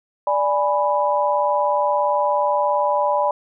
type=chord; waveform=sine; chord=G# diminished; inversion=second; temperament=equal; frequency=587.3 / 830.6 / 987.8 Hz; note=D5 / G#5 / B5; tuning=0 / 0 / 0 cents; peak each=-20 / -22 / -20 dBFS; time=0.27-3.31 s; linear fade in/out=2 ms; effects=none